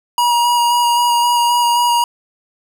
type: tone with vibrato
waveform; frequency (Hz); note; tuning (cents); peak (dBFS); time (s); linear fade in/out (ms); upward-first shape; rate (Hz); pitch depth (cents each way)
square; 956; A#5; +43; -12; 0.18-2.04; 2; square; 3.8; 11
effects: none